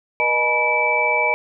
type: tone cluster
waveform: sine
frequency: 480.7 / 613 / 851 / 965 / 2313 Hz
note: B4 / D#5 / G#5 / B5 / D7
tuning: -47 / -26 / +42 / -40 / -27 cents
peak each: -26 / -24 / -25 / -24 / -18 dBFS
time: 0.2-1.34 s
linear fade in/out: 0 ms
effects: none